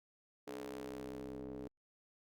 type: ring-modulated tone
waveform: sawtooth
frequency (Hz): 65.41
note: C2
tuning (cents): 0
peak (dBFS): -37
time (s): 0.47-1.68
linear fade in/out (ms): 10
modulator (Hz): 360
effects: Opus 48 kbps